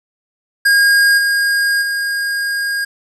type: tone with level steps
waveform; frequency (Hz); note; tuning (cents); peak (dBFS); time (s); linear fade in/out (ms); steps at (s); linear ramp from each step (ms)
square; 1625; G#6; -38; -9 / -13 / -17; 0.65-2.85; 10; 1.17 / 1.81; 20
effects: low-pass 12000 Hz 12 dB/octave + 8-bit